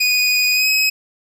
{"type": "tone with pitch glide", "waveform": "25% pulse", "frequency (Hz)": [2478, 2546], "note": ["D#7", "D#7"], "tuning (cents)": [-8, 39], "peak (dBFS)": -10, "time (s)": [0, 0.9], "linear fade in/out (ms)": 10, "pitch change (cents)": 47, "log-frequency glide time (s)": [0.52, 0.69], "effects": []}